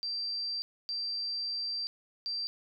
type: tone bursts at uneven times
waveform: sine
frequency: 4699 Hz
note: D8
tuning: in tune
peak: -32 dBFS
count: 3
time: 0.03-0.62 / 0.89-1.87 / 2.26-2.47 s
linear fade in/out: 0 ms
effects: none